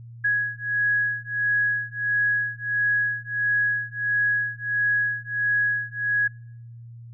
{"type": "beating tone pair", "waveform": "sine", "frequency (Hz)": [1666, 1667.5], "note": ["G#6", "G#6"], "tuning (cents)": [5, 7], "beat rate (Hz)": 1.5, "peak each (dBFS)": -24, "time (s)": [0.24, 6.28], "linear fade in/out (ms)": 10, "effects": ["noise-tail reverb RT60 0.7 s tail -26 dB re dry", "added 117 Hz sine -39 dBFS peak until 7.13 s"]}